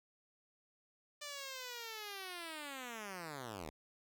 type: linear sweep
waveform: 5% pulse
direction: down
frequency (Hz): 594 to 69.3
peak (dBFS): -33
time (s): 1.21-3.7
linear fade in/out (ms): 10
effects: none